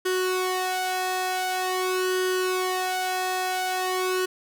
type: tone with flanger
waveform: sawtooth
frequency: 370 Hz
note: F#4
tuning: in tune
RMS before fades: -26 dBFS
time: 0.05-4.26 s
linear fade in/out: 10 ms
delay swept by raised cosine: 0.63 to 1.54 ms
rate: 0.46 Hz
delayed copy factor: +0.75
effects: none